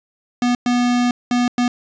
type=tone bursts at uneven times; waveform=square; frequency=244.3 Hz; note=B3; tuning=19 cents flat; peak=-15 dBFS; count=4; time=0.42-0.55 / 0.66-1.11 / 1.31-1.48 / 1.58-1.68 s; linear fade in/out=2 ms; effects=resampled to 16000 Hz + 9-bit